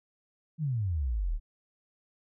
sine exponential sweep, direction down, 166.2 to 34.34 Hz, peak -27 dBFS, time 0.58-1.4 s, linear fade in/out 50 ms, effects none

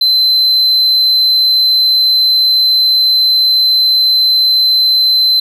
triangle tone, 4067 Hz, C8, 50 cents flat, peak -6 dBFS, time 0.01-5.4 s, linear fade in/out 5 ms, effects none

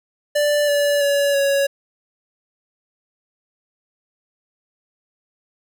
square tone with pitch steps, 587.3 / 577.2 / 567.3 / 557.5 Hz, D5 / D5 / C#5 / C#5, 0 / -30 / +40 / +10 cents, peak -16 dBFS, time 0.35-1.67 s, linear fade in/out 10 ms, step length 330 ms, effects none

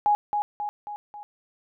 sine tone with echo, 830.6 Hz, G#5, in tune, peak -17 dBFS, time 0.06-0.15 s, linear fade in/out 0 ms, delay 270 ms, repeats 4, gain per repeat -5 dB, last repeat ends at 1.23 s, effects none

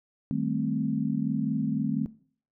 sine chord, A half-diminished seventh, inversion second, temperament equal, 155.56 / 196 / 220 / 261.6 Hz, Eb3 / G3 / A3 / C4, 0 / 0 / 0 / 0 cents, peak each -31 / -34 / -30 / -30 dBFS, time 0.31-2.06 s, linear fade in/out 0 ms, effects noise-tail reverb RT60 0.5 s tail -19 dB re dry

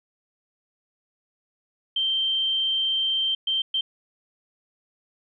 sine tone bursts at uneven times, 3136 Hz, G7, in tune, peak -21 dBFS, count 3, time 1.96-3.35 / 3.47-3.62 / 3.74-3.81 s, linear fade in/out 5 ms, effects none

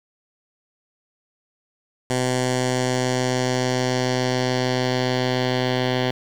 10% pulse tone with low-pass filter sweep, 126.9 Hz, B2, 47 cents sharp, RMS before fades -22 dBFS, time 2.1-6.11 s, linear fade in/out 2 ms, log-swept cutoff 8300 to 3700 Hz, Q 1.9, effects 7-bit

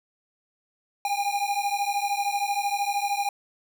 square beating tone pair, 802 / 815 Hz, G5 / G#5, +39 / -33 cents, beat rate 13 Hz, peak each -28 / -28 dBFS, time 1.05-3.29 s, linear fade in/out 2 ms, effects 10-bit

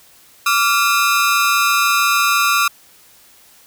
sawtooth ring-modulated tone, 1273 Hz, D#6, 39 cents sharp, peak -6 dBFS, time 0.46-2.68 s, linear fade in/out 5 ms, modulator 113 Hz, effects white hiss -48 dBFS RMS until 3.66 s

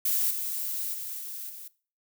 violet noise with level steps, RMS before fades -26 / -32 / -36 / -38 / -43 dBFS, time 0.05-1.68 s, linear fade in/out 5 ms, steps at 0.3 / 0.93 / 1.18 / 1.49 s, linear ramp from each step 10 ms, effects noise-tail reverb RT60 0.4 s tail -20 dB re dry

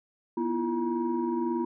sine tone cluster, 243.6 / 318.5 / 340.3 / 954 Hz, B3 / D#4 / F4 / A#5, -24 / +41 / -45 / +40 cents, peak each -30 / -37 / -28 / -34 dBFS, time 0.37-1.65 s, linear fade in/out 5 ms, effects tanh soft clip ceiling -18 dBFS

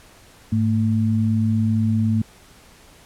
sine tone pair together, 105.3 / 222.8 Hz, G#2 / A3, +24 / +22 cents, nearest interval octave + minor second, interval 1298 cents, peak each -19 dBFS, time 0.52-2.22 s, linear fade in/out 5 ms, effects pink hiss -49 dBFS RMS until 3.05 s + low-pass 12000 Hz 12 dB/octave

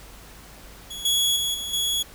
sawtooth tone with level steps, 3356 Hz, G#7, 17 cents sharp, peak -30 / -16 / -20 / -26 / -19 dBFS, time 0.9-2.03 s, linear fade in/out 10 ms, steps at 1.05 / 1.36 / 1.54 / 1.73 s, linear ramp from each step 5 ms, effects added 50 Hz sine -48 dBFS peak until 2.14 s + pink hiss -46 dBFS RMS until 2.14 s

